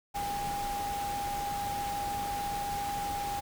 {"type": "tone in noise", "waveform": "sine", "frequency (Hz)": 810, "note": "G#5", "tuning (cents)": -43, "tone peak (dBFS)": -32, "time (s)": [0.14, 3.41], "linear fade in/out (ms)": 20, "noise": "pink", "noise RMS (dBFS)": -40, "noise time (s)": [0.14, 3.41], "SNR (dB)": 5, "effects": []}